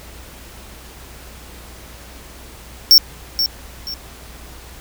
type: tone with echo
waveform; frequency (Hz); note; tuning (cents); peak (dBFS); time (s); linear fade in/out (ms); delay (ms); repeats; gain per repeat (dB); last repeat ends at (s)
square; 5460; F8; -40; -5; 2.91-2.98; 0; 480; 2; -10; 3.94
effects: added 60 Hz sine -40 dBFS peak until 4.8 s + pink hiss -40 dBFS RMS until 4.8 s